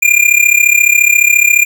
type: tone with amplitude modulation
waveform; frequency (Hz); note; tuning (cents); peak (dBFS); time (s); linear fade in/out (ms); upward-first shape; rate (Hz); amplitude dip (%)
square; 2400; D7; +37; -3; 0.02-1.65; 10; sine; 34.4; 85
effects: none